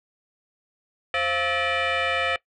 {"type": "tone with frequency modulation", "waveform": "sine", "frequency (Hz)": 528, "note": "C5", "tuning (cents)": 16, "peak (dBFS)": -20, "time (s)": [1.14, 2.36], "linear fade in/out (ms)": 2, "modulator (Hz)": 610, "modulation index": 4, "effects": ["noise-tail reverb RT60 0.1 s tail -21 dB re dry", "tanh soft clip ceiling -18 dBFS"]}